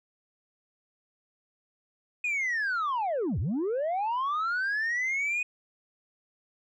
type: linear two-way sweep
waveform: sine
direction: down then up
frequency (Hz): 2500 to 69.3 to 2500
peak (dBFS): -24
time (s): 2.24-5.43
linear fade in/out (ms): 5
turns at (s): 3.39
effects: tanh soft clip ceiling -25 dBFS